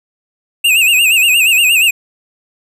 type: tone with vibrato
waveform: square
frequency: 2653 Hz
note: E7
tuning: 10 cents sharp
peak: -8 dBFS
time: 0.64-1.91 s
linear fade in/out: 10 ms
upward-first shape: sine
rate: 8.5 Hz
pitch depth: 120 cents each way
effects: none